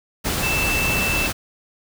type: tone in noise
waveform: sine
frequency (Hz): 2654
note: E7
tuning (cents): +11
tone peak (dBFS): -21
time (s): 0.42-1.28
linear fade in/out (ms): 20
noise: pink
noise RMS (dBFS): -23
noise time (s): 0.24-1.33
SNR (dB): -1
effects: none